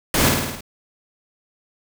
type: noise with echo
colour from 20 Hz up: pink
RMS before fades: -18 dBFS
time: 0.14-0.29 s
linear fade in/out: 2 ms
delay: 53 ms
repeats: 6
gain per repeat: -3 dB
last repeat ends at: 0.608 s
effects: none